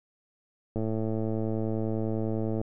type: click train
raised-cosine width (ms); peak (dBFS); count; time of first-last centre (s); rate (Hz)
2; -18; 205; 0.76-2.615; 110
effects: none